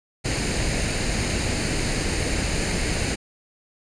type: noise with comb filter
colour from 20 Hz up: pink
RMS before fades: -24 dBFS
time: 0.24-3.16 s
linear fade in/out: 20 ms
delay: 0.44 ms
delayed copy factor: +0.55
effects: resampled to 22050 Hz